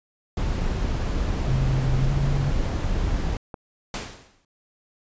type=noise; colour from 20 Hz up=brown; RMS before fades=-24 dBFS; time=0.37-3.37 s; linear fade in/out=2 ms
type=tone with pitch glide; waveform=sine; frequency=131 to 138.55 Hz; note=C3 to C#3; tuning=+2 to -1 cents; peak=-22 dBFS; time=1.48-2.5 s; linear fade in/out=2 ms; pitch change=+97 cents; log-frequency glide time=2-2.12 s
type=click; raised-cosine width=1 ms; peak=-20 dBFS; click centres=3.542 s
type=noise with exponential decay; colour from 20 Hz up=pink; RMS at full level=-28 dBFS; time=3.94-4.45 s; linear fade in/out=2 ms; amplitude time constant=110 ms
effects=resampled to 16000 Hz